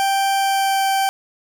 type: tone with pitch glide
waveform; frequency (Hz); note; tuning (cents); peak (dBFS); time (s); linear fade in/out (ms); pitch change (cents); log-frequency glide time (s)
40% pulse; 784 to 778.1; G5 to G5; 0 to -13; -15; 0-1.09; 0; -13; 0.36-0.85
effects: none